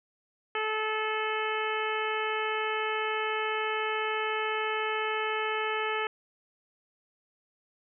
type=harmonic tone; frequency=434 Hz; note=A4; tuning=24 cents flat; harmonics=1 / 2 / 3 / 4 / 5 / 6 / 7; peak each=-33 / -35 / -34 / -36 / -37 / -38 / -40 dBFS; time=0.55-6.07 s; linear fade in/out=2 ms; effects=none

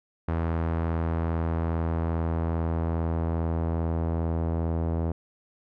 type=tone with low-pass filter sweep; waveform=sawtooth; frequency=82.41 Hz; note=E2; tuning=in tune; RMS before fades=-27 dBFS; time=0.28-5.12 s; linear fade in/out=5 ms; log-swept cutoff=1400 to 700 Hz; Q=1; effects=none

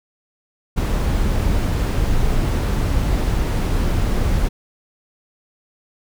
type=noise; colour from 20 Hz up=brown; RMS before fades=-18 dBFS; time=0.76-4.49 s; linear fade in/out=20 ms; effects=none

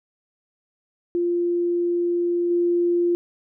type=tone with level steps; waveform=sine; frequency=347.6 Hz; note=F4; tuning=8 cents flat; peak=-19 / -17 dBFS; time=1.15-3.15 s; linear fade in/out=0 ms; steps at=2.5 s; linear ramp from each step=10 ms; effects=none

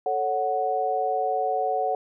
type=chord; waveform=sine; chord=F# minor; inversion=first; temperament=equal; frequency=440 / 554.4 / 740 Hz; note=A4 / C#5 / F#5; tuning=0 / 0 / 0 cents; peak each=-29 / -29 / -24 dBFS; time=0.06-1.95 s; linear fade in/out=2 ms; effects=none

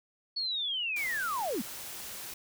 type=linear sweep; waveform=sine; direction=down; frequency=4442 to 176.2 Hz; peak=-30 dBFS; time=0.36-1.62 s; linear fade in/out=10 ms
type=noise; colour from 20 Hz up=white; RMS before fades=-42 dBFS; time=0.96-2.34 s; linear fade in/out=5 ms
effects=none

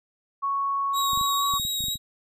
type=tone with pitch glide; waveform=sine; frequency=1108.7 to 1124.8 Hz; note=C#6 to C#6; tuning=0 to +25 cents; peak=-23 dBFS; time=0.42-1.59 s; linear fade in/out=20 ms; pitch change=+25 cents; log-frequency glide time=1.09-1.43 s
type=tone with vibrato; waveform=sawtooth; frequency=3802 Hz; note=A#7; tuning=33 cents sharp; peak=-23 dBFS; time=0.93-1.98 s; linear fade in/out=50 ms; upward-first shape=triangle; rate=4.2 Hz; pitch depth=15 cents each way
type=clicks; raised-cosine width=5 ms; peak=-27 dBFS; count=10; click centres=1.133 / 1.175 / 1.212 / 1.538 / 1.598 / 1.651 / 1.806 / 1.84 / 1.884 / 1.956 s
effects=none

